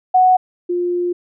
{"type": "tone pair in turn", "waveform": "sine", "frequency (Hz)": [740, 352.8], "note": ["F#5", "F4"], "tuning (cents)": [0, 18], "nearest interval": "octave + minor second", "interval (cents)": 1282, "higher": "first", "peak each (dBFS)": [-8, -16], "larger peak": "first", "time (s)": [[0.14, 0.37], [0.69, 1.13]], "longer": "second", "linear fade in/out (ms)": 10, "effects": []}